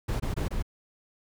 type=noise bursts; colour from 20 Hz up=brown; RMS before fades=-29 dBFS; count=4; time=0.08-0.626 s; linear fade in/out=10 ms; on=120 ms; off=22 ms; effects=none